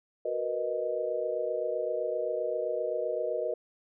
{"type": "chord", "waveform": "sine", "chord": "B major seventh", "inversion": "second", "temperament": "equal", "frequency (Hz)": [370, 466.2, 493.9, 622.3], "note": ["F#4", "A#4", "B4", "D#5"], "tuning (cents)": [0, 0, 0, 0], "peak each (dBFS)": [-38, -34, -34, -32], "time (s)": [0.25, 3.54], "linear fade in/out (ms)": 5, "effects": []}